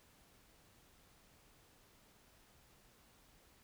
silence, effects pink hiss -67 dBFS RMS until 3.63 s

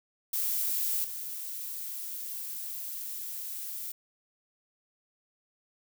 violet noise with level steps, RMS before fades -30 / -38 dBFS, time 0.33-3.92 s, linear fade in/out 5 ms, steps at 1.04 s, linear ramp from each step 5 ms, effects none

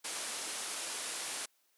white low-pass noise, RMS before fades -40 dBFS, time 0.04-1.46 s, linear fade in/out 10 ms, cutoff 11000 Hz, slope 96 dB/octave, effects white hiss -73 dBFS RMS until 1.77 s + high-pass 300 Hz 12 dB/octave

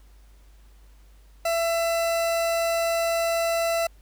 40% pulse tone, 669 Hz, E5, 25 cents sharp, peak -21 dBFS, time 1.45-3.87 s, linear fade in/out 5 ms, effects added 50 Hz sine -49 dBFS peak until 4.01 s + pink hiss -62 dBFS RMS until 4.01 s

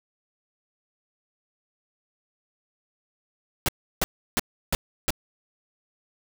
pink noise bursts, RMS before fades -23 dBFS, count 5, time 3.66-5.105 s, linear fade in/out 0 ms, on 25 ms, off 330 ms, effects none

